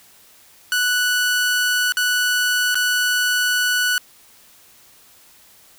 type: tone with dropouts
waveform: sawtooth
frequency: 1480 Hz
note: F#6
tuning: in tune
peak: -13 dBFS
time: 0.72-3.98 s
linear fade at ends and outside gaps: 1 ms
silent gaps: 1.922-1.97 / 2.745-2.754 s
effects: white hiss -50 dBFS RMS until 5.78 s